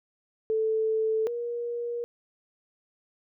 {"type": "tone pair in turn", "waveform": "sine", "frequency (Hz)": [440, 475.2], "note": ["A4", "A#4"], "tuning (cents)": [0, 33], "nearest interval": "minor second", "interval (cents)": 133, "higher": "second", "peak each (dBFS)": [-23, -29], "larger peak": "first", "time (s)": [[0.5, 1.27], [1.27, 2.04]], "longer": "neither", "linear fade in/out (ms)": 0, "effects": []}